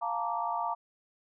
sine chord, Bb major seventh, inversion second, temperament just, 699.2 / 874.1 / 932.3 / 1165.4 Hz, F5 / A5 / Bb5 / D6, +2 / -12 / 0 / -14 cents, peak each -35 / -37 / -33 / -36 dBFS, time 0.01-0.75 s, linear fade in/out 20 ms, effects none

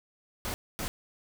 pink noise bursts at uneven times, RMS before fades -34 dBFS, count 2, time 0.45-0.54 / 0.79-0.88 s, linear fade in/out 0 ms, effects none

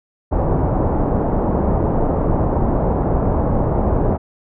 pink low-pass noise, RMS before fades -17 dBFS, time 0.31-4.18 s, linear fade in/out 20 ms, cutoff 890 Hz, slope 24 dB/octave, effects none

